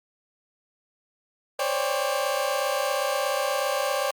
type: tone cluster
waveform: 30% pulse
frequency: 520 / 548 / 585 / 796 Hz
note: C5 / C#5 / D5 / G5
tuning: -11 / -20 / -7 / +26 cents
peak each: -29 / -26 / -26 / -28 dBFS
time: 1.59-4.11 s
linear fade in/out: 5 ms
effects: Opus 48 kbps